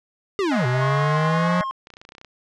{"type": "linear two-way sweep", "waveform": "square", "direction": "down then up", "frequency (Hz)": [415.3, 123.47, 179.3], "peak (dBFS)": -20, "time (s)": [0.39, 1.61], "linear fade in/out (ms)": 0, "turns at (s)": 0.66}
{"type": "harmonic tone", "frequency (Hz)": 209.1, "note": "G#3", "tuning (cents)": 12, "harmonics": [3, 4, 5, 6, 7, 8, 9, 10], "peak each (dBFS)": [-27, -34, -36, -37, -34, -35, -36, -38], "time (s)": [0.51, 1.64], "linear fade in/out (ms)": 10}
{"type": "tone with vibrato", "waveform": "triangle", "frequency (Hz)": 1073, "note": "C6", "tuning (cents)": 43, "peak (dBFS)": -23, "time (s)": [0.81, 1.71], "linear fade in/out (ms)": 0, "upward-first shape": "sine", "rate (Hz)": 1.8, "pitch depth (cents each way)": 33}
{"type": "clicks", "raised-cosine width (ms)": 0.2, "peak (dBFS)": -25, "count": 12, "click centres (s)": [1.871, 1.903, 1.938, 1.969, 2.015, 2.051, 2.09, 2.121, 2.151, 2.182, 2.214, 2.247]}
{"effects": ["low-pass 5000 Hz 12 dB/octave"]}